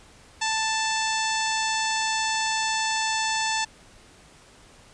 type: harmonic tone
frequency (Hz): 882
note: A5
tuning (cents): +4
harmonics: 1 / 2 / 3 / 4 / 5 / 6 / 7 / 8 / 9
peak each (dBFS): -27 / -30 / -32 / -33 / -34 / -35 / -35 / -36 / -37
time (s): 0.41-3.65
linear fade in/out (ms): 10
effects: pink hiss -52 dBFS RMS until 4.93 s + resampled to 22050 Hz